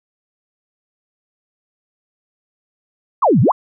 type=exponential two-way sweep; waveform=sine; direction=down then up; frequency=1255 to 106.3 to 1255 Hz; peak=-9 dBFS; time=3.22-3.52 s; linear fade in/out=10 ms; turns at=3.41 s; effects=none